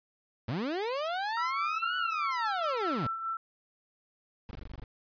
30% pulse linear two-way sweep, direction up then down, 98 to 1491 to 98 Hz, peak -28 dBFS, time 0.48-3.07 s, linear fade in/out 5 ms, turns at 1.97 s
sine tone with tremolo, 1336 Hz, E6, 23 cents sharp, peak -30 dBFS, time 1.37-3.37 s, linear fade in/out 2 ms, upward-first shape sine, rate 4.8 Hz, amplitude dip 50%
brown noise bursts, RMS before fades -41 dBFS, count 9, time 4.49-4.839 s, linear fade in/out 0 ms, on 21 ms, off 20 ms
effects resampled to 11025 Hz

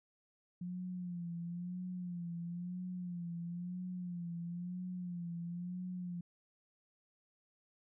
sine tone with vibrato, 176 Hz, F3, 14 cents sharp, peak -39 dBFS, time 0.61-6.21 s, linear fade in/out 5 ms, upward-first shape sine, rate 1 Hz, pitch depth 60 cents each way, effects none

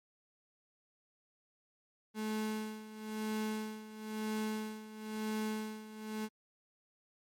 35% pulse tone with tremolo, 216.1 Hz, A3, 31 cents flat, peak -32 dBFS, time 2.14-6.29 s, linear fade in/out 50 ms, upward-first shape sine, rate 1 Hz, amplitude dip 80%, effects MP3 64 kbps

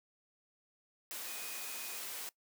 sine tone in noise, 2489 Hz, D#7, in tune, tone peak -51 dBFS, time 1.26-1.98 s, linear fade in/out 0 ms, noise white, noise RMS -43 dBFS, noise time 1.11-2.29 s, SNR -11 dB, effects noise-tail reverb RT60 0.1 s tail -20 dB re dry + high-pass 300 Hz 12 dB/octave

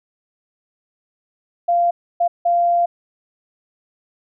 sine tone bursts at uneven times, 693 Hz, F5, 14 cents flat, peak -13 dBFS, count 3, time 1.68-1.91 / 2.2-2.28 / 2.45-2.86 s, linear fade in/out 10 ms, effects none

